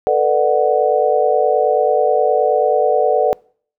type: chord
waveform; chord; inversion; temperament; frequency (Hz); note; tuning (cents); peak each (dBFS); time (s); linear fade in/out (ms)
sine; B minor seventh; third; just; 444.5 / 493.9 / 592.7 / 740.8; A4 / B4 / D5 / F#5; +18 / 0 / +16 / +2; -17; 0.07-3.33; 0
effects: noise-tail reverb RT60 0.5 s tail -26 dB re dry